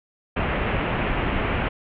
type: low-pass noise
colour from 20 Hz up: pink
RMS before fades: -24 dBFS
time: 0.36-1.69 s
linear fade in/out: 10 ms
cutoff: 2900 Hz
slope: 48 dB/octave
effects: none